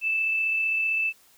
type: tone with amplitude modulation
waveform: sine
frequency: 2637 Hz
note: E7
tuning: in tune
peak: -21 dBFS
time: 0.01-1.13 s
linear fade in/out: 50 ms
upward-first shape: sine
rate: 35.5 Hz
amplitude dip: 25%
effects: white hiss -58 dBFS RMS until 1.37 s